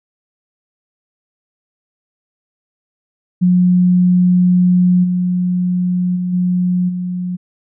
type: tone with level steps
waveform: sine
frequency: 180 Hz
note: F#3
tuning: 47 cents flat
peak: -8 / -13 / -16 / -12 / -18 dBFS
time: 3.41-7.37 s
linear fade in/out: 20 ms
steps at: 5.03 / 6.15 / 6.32 / 6.88 s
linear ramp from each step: 20 ms
effects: none